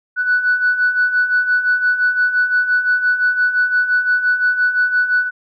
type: beating tone pair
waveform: sine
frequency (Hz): 1480 / 1485.8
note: F#6 / F#6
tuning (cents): 0 / +7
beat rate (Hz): 5.8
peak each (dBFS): -19 / -13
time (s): 0.16-5.31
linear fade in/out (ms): 50
effects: tanh soft clip ceiling -7 dBFS